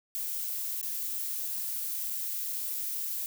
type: noise with dropouts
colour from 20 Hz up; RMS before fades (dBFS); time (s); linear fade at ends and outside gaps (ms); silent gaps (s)
violet; -34; 0.15-3.26; 0; 0.813-0.829 / 2.1-2.104 / 2.526-2.53
effects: none